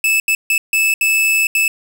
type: tone bursts at uneven times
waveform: 45% pulse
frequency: 2619 Hz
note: E7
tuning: 12 cents flat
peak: -12 dBFS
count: 6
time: 0.04-0.2 / 0.28-0.35 / 0.5-0.58 / 0.73-0.94 / 1.01-1.47 / 1.55-1.68 s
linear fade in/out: 2 ms
effects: none